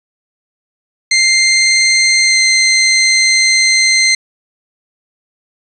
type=tone with pitch glide; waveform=20% pulse; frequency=2093 to 2079 Hz; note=C7 to C7; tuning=0 to -12 cents; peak=-3 dBFS; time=1.11-4.15 s; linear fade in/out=5 ms; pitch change=-12 cents; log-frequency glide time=2.25-2.38 s; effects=resampled to 24000 Hz